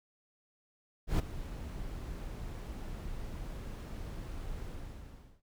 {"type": "noise with ADSR envelope", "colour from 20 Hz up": "brown", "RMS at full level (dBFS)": -26, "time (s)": [1.07, 5.42], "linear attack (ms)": 120, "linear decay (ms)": 13, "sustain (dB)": -15, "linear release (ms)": 800, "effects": []}